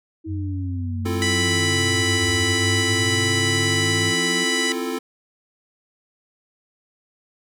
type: linear two-way sweep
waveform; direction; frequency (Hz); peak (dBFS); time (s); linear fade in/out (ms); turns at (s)
sine; down then up; 323.3 to 77.78 to 183.1; -30; 0.24-4.45; 20; 2.28
type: tone with pitch glide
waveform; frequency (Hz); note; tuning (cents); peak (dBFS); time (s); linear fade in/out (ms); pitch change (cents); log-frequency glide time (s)
sine; 92.5 to 101.46; F#2 to G#2; 0 to -40; -24; 0.26-4.14; 50; +160; 0.68-3.5
type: chord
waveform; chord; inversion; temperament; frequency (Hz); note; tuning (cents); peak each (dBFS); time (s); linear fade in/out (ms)
square; F major seventh; second; equal with one note detuned; 261.6 / 329.6 / 346.8 / 440; C4 / E4 / F4 / A4; 0 / 0 / -12 / 0; -29 / -33 / -30 / -30; 1.05-4.99; 10
type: harmonic tone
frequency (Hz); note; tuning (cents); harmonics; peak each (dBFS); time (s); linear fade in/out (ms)
987.8; B5; 0; 2 / 3 / 4 / 5 / 6 / 7 / 8 / 9 / 10; -23 / -27 / -29 / -31 / -33 / -34 / -35 / -36 / -37; 1.22-4.72; 0
effects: none